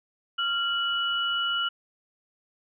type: tone pair together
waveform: sine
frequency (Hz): 1387 / 2941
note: F6 / F#7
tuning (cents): -12 / -11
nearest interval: octave + minor second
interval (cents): 1301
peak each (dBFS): -27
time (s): 0.38-1.69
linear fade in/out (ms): 10
effects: none